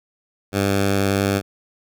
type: tone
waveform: 10% pulse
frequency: 98.8 Hz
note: G2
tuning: 14 cents sharp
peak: -9 dBFS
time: 0.52-1.42 s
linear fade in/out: 50 ms
effects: none